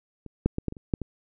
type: clicks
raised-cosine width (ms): 3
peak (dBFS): -27 / -8 / -15 / -14 / -23 / -30 / -10 / -19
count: 8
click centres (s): 0.263 / 0.46 / 0.584 / 0.683 / 0.724 / 0.768 / 0.938 / 1.017
effects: none